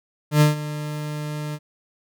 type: tone with ADSR envelope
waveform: 40% pulse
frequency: 150.1 Hz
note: D3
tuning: 38 cents sharp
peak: -10 dBFS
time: 0.31-1.59 s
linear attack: 100 ms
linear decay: 140 ms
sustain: -16 dB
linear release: 50 ms
effects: none